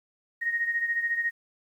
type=beating tone pair; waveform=sine; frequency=1864.7 / 1878.7 Hz; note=A#6 / A#6; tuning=0 / +13 cents; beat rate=14 Hz; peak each=-26 / -32 dBFS; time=0.41-1.31 s; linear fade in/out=20 ms; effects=10-bit